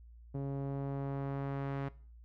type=tone with low-pass filter sweep; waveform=sawtooth; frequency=138.3 Hz; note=C#3; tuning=4 cents flat; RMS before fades=-37 dBFS; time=0.34-1.89 s; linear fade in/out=10 ms; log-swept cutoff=510 to 1800 Hz; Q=0.85; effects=noise-tail reverb RT60 0.4 s tail -18 dB re dry + added 58 Hz sine -52 dBFS peak until 2.24 s